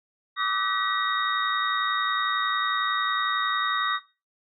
sine tone cluster, 1159 / 1270 / 1512 / 1923 / 3728 Hz, D6 / D#6 / F#6 / B6 / A#7, -23 / +35 / +37 / -47 / -1 cents, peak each -27 / -30 / -34 / -29 / -29 dBFS, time 0.36-4 s, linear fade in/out 50 ms, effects noise-tail reverb RT60 0.3 s tail -17 dB re dry

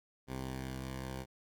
10% pulse tone pair together, 65.31 / 130.81 Hz, C2 / C3, -3 / 0 cents, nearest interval octave, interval 1203 cents, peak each -32 / -38 dBFS, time 0.27-1.26 s, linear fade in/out 50 ms, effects none

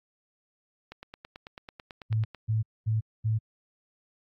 click train, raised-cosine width 0.3 ms, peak -26 dBFS, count 14, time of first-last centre 0.92-2.347 s, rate 9.11 Hz
sine tone bursts, 110 Hz, A2, in tune, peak -23 dBFS, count 4, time 2.1-3.39 s, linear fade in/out 20 ms, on 150 ms, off 230 ms
effects AAC 48 kbps

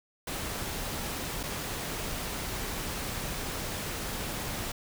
pink noise with dropouts, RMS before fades -35 dBFS, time 0.27-4.72 s, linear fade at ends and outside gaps 5 ms, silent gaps 1.432-1.435 s, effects none

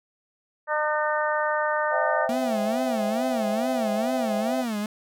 harmonic tone, 303 Hz, D#4, 46 cents flat, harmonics 2 / 3 / 4 / 5 / 6, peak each -26 / -28 / -29 / -30 / -31 dBFS, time 0.67-2.29 s, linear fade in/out 50 ms
sine chord, C major, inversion none, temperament equal, 523.3 / 659.3 / 784 Hz, C5 / E5 / G5, 0 / 0 / 0 cents, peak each -31 / -27 / -32 dBFS, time 1.9-4.65 s, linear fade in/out 50 ms
45% pulse tone with vibrato, 230.1 Hz, A#3, 22 cents flat, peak -26 dBFS, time 2.29-4.86 s, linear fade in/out 2 ms, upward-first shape sine, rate 2.3 Hz, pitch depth 190 cents each way
effects none

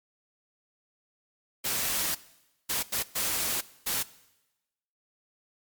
white noise bursts at uneven times, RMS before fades -29 dBFS, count 5, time 1.64-2.15 / 2.69-2.83 / 2.92-3.03 / 3.15-3.61 / 3.86-4.03 s, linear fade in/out 10 ms, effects noise-tail reverb RT60 1.0 s tail -19 dB re dry + MP3 96 kbps

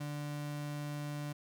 35% pulse tone, 146.83 Hz, D3, in tune, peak -36 dBFS, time 0-1.33 s, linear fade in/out 10 ms, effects none

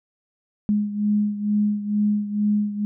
sine beating tone pair, 207.7 / 209.9 Hz, G#3 / G#3, 0 / +19 cents, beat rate 2.2 Hz, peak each -20 / -25 dBFS, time 0.69-2.85 s, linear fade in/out 0 ms, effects none

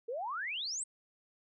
sine exponential sweep, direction up, 440 to 8640 Hz, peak -35 dBFS, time 0.08-0.84 s, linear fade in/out 10 ms, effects none

